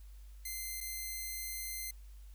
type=tone with dropouts; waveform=5% pulse; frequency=2077 Hz; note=C7; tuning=13 cents flat; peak=-29 dBFS; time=0.45-1.91 s; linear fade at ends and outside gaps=5 ms; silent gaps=0.805-0.81 s; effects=added 50 Hz sine -49 dBFS peak until 2.34 s + white hiss -68 dBFS RMS until 2.34 s